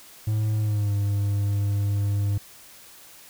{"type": "tone with pitch glide", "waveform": "triangle", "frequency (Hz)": [107.9, 101.26], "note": ["A2", "G#2"], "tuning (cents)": [-33, -43], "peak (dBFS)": -19, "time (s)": [0.27, 2.38], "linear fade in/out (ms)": 5, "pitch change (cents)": -110, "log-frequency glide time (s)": [0.59, 0.93], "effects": ["white hiss -48 dBFS RMS until 3.29 s"]}